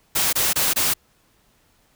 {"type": "noise bursts", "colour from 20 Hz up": "white", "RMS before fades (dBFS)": -20, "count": 4, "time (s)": [0.15, 0.939], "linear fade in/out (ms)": 10, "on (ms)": 180, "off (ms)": 23, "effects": ["pink hiss -61 dBFS RMS until 1.95 s"]}